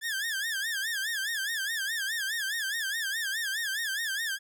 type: tone with vibrato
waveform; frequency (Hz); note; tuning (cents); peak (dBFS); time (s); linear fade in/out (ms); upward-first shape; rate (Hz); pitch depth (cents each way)
sawtooth; 1699; G#6; +39; -26; 0.01-4.39; 50; sine; 4.8; 160
effects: none